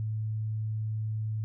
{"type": "tone", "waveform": "sine", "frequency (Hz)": 108.8, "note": "A2", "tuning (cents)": -19, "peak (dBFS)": -29, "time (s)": [0, 1.44], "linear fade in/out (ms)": 0, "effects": []}